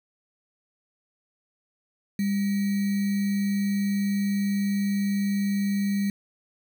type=tone with sample-and-hold; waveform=sine; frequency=199.9 Hz; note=G3; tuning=34 cents sharp; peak=-22 dBFS; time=2.19-6.1 s; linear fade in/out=2 ms; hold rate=2100 Hz; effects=none